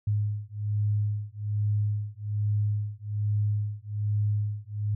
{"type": "beating tone pair", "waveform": "sine", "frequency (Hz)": [103.83, 105.03], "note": ["G#2", "G#2"], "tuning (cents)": [0, 20], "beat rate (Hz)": 1.2, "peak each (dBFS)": [-28, -28], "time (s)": [0.07, 4.95], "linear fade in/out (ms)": 5, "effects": []}